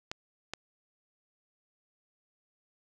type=clicks; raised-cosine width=0.2 ms; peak=-18 dBFS; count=2; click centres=0.115 / 0.536 s; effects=none